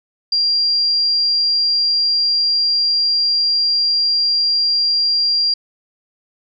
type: tone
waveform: sine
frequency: 4766 Hz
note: D8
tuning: 25 cents sharp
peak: -13 dBFS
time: 0.32-5.54 s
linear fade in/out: 5 ms
effects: none